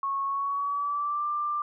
sine tone with pitch glide, 1100 to 1185.8 Hz, C#6 to D6, -14 to +16 cents, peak -26 dBFS, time 0.03-1.62 s, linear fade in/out 2 ms, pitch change +130 cents, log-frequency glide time 0.25-1.27 s, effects none

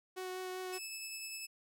sawtooth tone with vibrato, 370 Hz, F#4, in tune, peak -36 dBFS, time 0.16-0.79 s, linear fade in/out 20 ms, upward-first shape sine, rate 5.1 Hz, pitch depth 10 cents each way
15% pulse tone with tremolo, 2611 Hz, E7, 17 cents flat, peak -34 dBFS, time 0.72-1.47 s, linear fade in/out 20 ms, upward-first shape sine, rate 10 Hz, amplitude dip 25%
effects none

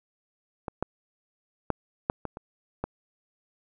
clicks, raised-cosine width 1 ms, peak -18 / -13 / -10 / -9 / -18 / -24 / -15 dBFS, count 7, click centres 0.682 / 0.826 / 1.703 / 2.099 / 2.253 / 2.371 / 2.84 s, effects none

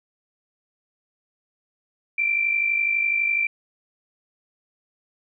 sine tone pair together, 2349 / 2401 Hz, D7 / D7, 0 / +38 cents, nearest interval unison, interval 38 cents, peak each -20 / -27 dBFS, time 2.18-3.47 s, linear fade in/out 5 ms, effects none

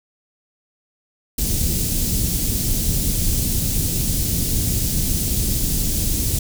pink band-stop noise, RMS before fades -20 dBFS, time 1.38-6.39 s, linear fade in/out 5 ms, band 210 to 6300 Hz, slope 12 dB/octave, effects none

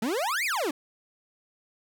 40% pulse exponential two-way sweep, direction up then down, 204.3 to 2572 to 264.5 Hz, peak -25 dBFS, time 0.02-0.71 s, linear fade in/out 5 ms, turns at 0.45 s, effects none

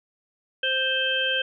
harmonic tone, 523.3 Hz, C5, in tune, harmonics 1 / 3 / 5 / 6, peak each -30 / -26 / -30 / -25 dBFS, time 0.63-1.42 s, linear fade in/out 5 ms, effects none

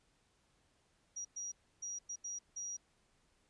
sine tone bursts at uneven times, 5750 Hz, F8, 50 cents sharp, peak -40 dBFS, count 6, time 1.16-1.25 / 1.36-1.52 / 1.82-1.99 / 2.09-2.16 / 2.24-2.39 / 2.56-2.77 s, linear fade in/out 10 ms, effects pink hiss -74 dBFS RMS until 3.49 s + resampled to 22050 Hz

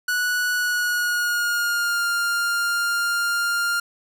45% pulse tone with pitch glide, 1472 to 1401.5 Hz, F#6 to F6, -9 to +6 cents, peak -20 dBFS, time 0.08-3.8 s, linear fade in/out 5 ms, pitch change -85 cents, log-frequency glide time 0.55-2.06 s, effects none

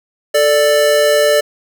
square tone pair together, 440 / 588.6 Hz, A4 / D5, 0 / +4 cents, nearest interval perfect fourth, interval 504 cents, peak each -16 / -11 dBFS, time 0.34-1.41 s, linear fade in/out 10 ms, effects none

